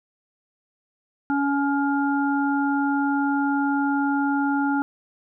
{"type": "harmonic tone", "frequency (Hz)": 281.2, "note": "C#4", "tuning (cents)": 25, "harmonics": [1, 3, 5], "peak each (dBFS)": [-21, -26, -28], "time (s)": [1.3, 4.82], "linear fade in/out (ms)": 0, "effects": []}